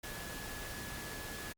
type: tone in noise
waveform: sine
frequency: 1700 Hz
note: G#6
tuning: 40 cents sharp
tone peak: -49 dBFS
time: 0.03-1.53 s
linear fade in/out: 10 ms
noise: pink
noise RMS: -44 dBFS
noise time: 0.03-1.53 s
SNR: -8 dB
effects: Opus 48 kbps